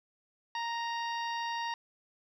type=harmonic tone; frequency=932.3 Hz; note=A#5; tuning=in tune; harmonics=1 / 2 / 3 / 4 / 5 / 6; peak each=-34 / -40 / -44 / -46 / -48 / -50 dBFS; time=0.55-1.74 s; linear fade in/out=2 ms; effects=11-bit